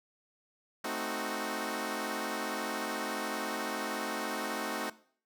10% pulse chord, A diminished seventh, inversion none, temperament equal, 220 / 261.6 / 311.1 / 370 Hz, A3 / C4 / Eb4 / Gb4, 0 / 0 / 0 / 0 cents, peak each -31 dBFS, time 0.84-4.9 s, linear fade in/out 5 ms, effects noise-tail reverb RT60 0.5 s tail -18 dB re dry

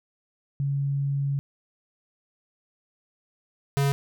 sine / square tone pair in turn, 139.8 / 139.8 Hz, C#3 / C#3, +15 / +15 cents, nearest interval unison, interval 0 cents, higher neither, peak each -23 / -21 dBFS, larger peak second, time 0.6-1.39 / 3.77-3.92 s, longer first, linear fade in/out 0 ms, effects none

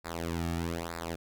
sawtooth tone with flanger, 84 Hz, E2, 33 cents sharp, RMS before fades -35 dBFS, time 0.04-1.16 s, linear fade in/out 20 ms, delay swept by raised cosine 0.32 to 2.02 ms, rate 1.1 Hz, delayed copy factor -0.9, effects none

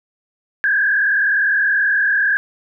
sine tone with frequency modulation, 1629 Hz, G#6, 34 cents flat, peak -13 dBFS, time 0.64-2.37 s, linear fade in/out 0 ms, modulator 39.6 Hz, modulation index 1.8, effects none

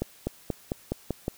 accelerating click train, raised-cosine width 2 ms, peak -14 dBFS, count 7, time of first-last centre 0.02-1.281 s, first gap 250 ms, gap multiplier 0.93, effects white hiss -54 dBFS RMS until 1.37 s

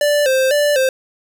square tone with vibrato, 554.4 Hz, C#5, in tune, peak -13 dBFS, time 0.01-0.89 s, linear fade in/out 2 ms, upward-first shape square, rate 2 Hz, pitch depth 97 cents each way, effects none

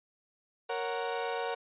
30% pulse chord, F# major, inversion first, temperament equal, 466.2 / 554.4 / 740 Hz, A#4 / C#5 / F#5, 0 / 0 / 0 cents, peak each -32 / -36 / -34 dBFS, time 0.69-1.55 s, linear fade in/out 10 ms, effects resampled to 8000 Hz

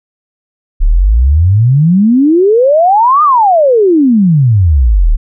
sine exponential two-way sweep, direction up then down, 33.58 to 1244.5 to 33.58 Hz, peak -4 dBFS, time 0.8-5.17 s, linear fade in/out 20 ms, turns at 3.23 s, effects none

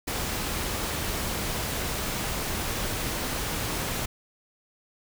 pink noise, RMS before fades -30 dBFS, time 0.07-4.06 s, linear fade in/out 10 ms, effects none

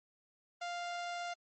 sawtooth tone, 698.5 Hz, F5, in tune, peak -34 dBFS, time 0.61-1.34 s, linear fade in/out 10 ms, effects low-pass 7000 Hz 12 dB/octave + MP3 32 kbps

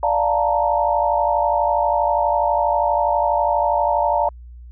sine chord, Bb major seventh, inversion first, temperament equal, 587.3 / 698.5 / 880 / 932.3 Hz, D5 / F5 / A5 / Bb5, 0 / 0 / 0 / 0 cents, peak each -21 dBFS, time 0.03-4.29 s, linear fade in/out 2 ms, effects added 60 Hz sine -36 dBFS peak until 4.71 s

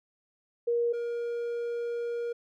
sine / triangle tone pair in turn, 472.7 / 472.7 Hz, A#4 / A#4, +24 / +24 cents, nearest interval unison, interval 0 cents, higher neither, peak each -24 / -28 dBFS, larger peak first, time 0.67-0.93 / 0.93-2.33 s, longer second, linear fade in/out 10 ms, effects none

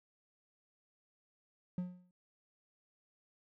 triangle tone with exponential decay, 179.8 Hz, F#3, 49 cents flat, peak -30 dBFS, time 1.78-2.11 s, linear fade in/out 2 ms, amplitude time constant 71 ms, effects none

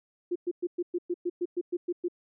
sine tone bursts, 351.9 Hz, F4, 13 cents sharp, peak -26 dBFS, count 12, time 0.31-2.084 s, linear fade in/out 10 ms, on 47 ms, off 110 ms, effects none

